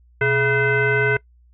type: tone with frequency modulation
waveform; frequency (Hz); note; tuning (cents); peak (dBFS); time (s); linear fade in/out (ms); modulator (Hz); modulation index
sine; 969; B5; -33; -15; 0.21-1.17; 5; 547; 2.1
effects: noise-tail reverb RT60 0.1 s tail -22 dB re dry + added 60 Hz sine -50 dBFS peak until 1.53 s